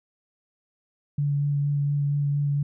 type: tone with vibrato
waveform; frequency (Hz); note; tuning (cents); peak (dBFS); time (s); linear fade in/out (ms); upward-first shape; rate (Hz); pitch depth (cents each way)
sine; 143.6; D3; -39; -21; 1.18-2.63; 5; sine; 4.3; 12
effects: none